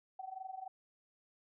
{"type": "tone with amplitude modulation", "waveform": "sine", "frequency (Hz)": 759, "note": "F#5", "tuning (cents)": 44, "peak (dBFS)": -39, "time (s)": [0.19, 0.68], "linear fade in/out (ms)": 5, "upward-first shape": "sine", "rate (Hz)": 23.3, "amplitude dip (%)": 85, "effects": []}